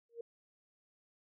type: tone with exponential growth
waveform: sine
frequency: 466.2 Hz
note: A#4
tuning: in tune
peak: -37 dBFS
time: 0.09-0.21 s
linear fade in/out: 5 ms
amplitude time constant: 24 ms
effects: none